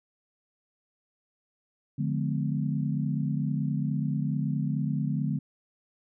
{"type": "chord", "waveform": "sine", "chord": "D diminished seventh", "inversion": "none", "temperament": "just", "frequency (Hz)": [146.83, 176.2, 211.4, 253.7], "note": ["D3", "F3", "Ab3", "Cb4"], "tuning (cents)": [0, 16, 31, 47], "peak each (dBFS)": [-28, -34, -32, -34], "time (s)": [1.98, 5.39], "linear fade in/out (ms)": 10, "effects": []}